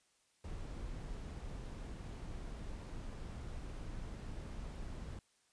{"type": "noise", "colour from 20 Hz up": "brown", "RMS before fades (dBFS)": -45, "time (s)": [0.44, 5.19], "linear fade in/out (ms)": 2, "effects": ["white hiss -74 dBFS RMS until 5.52 s", "resampled to 22050 Hz"]}